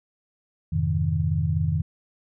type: chord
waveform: sine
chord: F minor seventh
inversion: none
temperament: equal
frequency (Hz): 87.31 / 103.83 / 130.81 / 155.56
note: F2 / Ab2 / C3 / Eb3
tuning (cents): 0 / 0 / 0 / 0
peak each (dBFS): -25 / -29 / -30 / -24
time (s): 0.72-1.82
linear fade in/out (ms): 10
effects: none